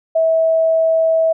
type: tone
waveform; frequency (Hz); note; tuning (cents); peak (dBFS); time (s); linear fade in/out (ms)
sine; 649; E5; -27; -11; 0.15-1.33; 10
effects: none